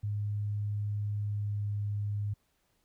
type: tone with pitch glide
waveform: sine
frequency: 103.6 to 103 Hz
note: G#2 to G#2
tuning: -4 to -14 cents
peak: -30 dBFS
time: 0.03-2.34 s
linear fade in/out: 10 ms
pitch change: -10 cents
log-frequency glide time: 1.21-1.6 s
effects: pink hiss -74 dBFS RMS until 2.84 s